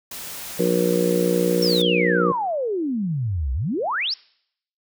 white noise, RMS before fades -34 dBFS, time 0.11-1.82 s, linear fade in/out 5 ms
harmonic tone, 59.6 Hz, A#1, 39 cents sharp, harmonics 3 / 4 / 5 / 6 / 7 / 8 / 9, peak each -22 / -33 / -27 / -24 / -30 / -21 / -29 dBFS, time 0.59-2.32 s, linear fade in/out 5 ms
sine exponential two-way sweep, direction down then up, 5588 to 59.9 to 5588 Hz, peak -21 dBFS, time 1.62-4.14 s, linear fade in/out 5 ms, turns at 3.53 s
effects noise-tail reverb RT60 0.7 s tail -25 dB re dry

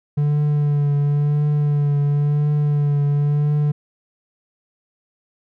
triangle tone with vibrato, 146 Hz, D3, 10 cents flat, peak -13 dBFS, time 0.17-3.72 s, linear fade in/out 10 ms, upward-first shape triangle, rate 0.96 Hz, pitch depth 30 cents each way, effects none

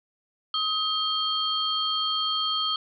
sine tone cluster, 1264 / 3188 / 4372 Hz, D#6 / G7 / C#8, +27 / +28 / -25 cents, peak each -29 / -26 / -31 dBFS, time 0.54-2.76 s, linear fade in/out 2 ms, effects none

